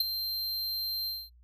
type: tone with ADSR envelope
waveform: square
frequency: 4150 Hz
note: C8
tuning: 15 cents flat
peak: -22 dBFS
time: 0-1.3 s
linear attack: 4 ms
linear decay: 20 ms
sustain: -9 dB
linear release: 230 ms
effects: noise-tail reverb RT60 0.1 s tail -21 dB re dry + added 60 Hz sine -55 dBFS peak until 1.43 s